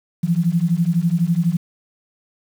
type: beating tone pair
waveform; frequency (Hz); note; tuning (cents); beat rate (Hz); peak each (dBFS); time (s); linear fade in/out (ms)
sine; 164.2 / 176.2; E3 / F3; -6 / +16; 12; -18; 0.23-1.57; 10
effects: 7-bit